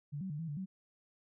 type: tone with pitch steps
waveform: sine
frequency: 145 / 189.8 / 148.2 / 164.1 / 145.6 / 189.3 Hz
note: D3 / F#3 / D3 / E3 / D3 / F#3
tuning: -22 / +44 / +16 / -8 / -15 / +40 cents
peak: -37 dBFS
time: 0.12-0.66 s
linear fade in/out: 20 ms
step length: 90 ms
effects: none